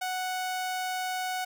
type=tone; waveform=sawtooth; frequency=740 Hz; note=F#5; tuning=in tune; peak=-26 dBFS; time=0.01-1.45 s; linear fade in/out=10 ms; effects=none